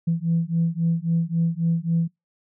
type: beating tone pair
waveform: sine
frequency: 164.81 / 168.51 Hz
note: E3 / E3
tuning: 0 / +38 cents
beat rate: 3.7 Hz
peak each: -22 dBFS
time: 0.07-2.08 s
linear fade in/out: 10 ms
effects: noise-tail reverb RT60 0.2 s tail -26 dB re dry + tanh soft clip ceiling -13 dBFS